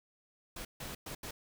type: noise bursts at uneven times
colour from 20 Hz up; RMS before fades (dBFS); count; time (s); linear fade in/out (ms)
pink; -43; 4; 0.56-0.65 / 0.8-0.95 / 1.06-1.15 / 1.23-1.31; 5
effects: none